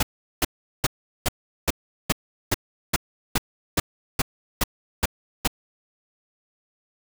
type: noise bursts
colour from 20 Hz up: pink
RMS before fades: -20 dBFS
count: 14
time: 0-5.476 s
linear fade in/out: 5 ms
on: 29 ms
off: 390 ms
effects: none